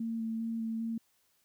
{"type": "tone with vibrato", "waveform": "sine", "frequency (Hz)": 226.1, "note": "A3", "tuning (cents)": 47, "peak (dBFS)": -32, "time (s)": [0, 0.98], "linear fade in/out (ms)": 5, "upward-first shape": "square", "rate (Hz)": 2.5, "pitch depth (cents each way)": 12, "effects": ["white hiss -72 dBFS RMS until 1.44 s"]}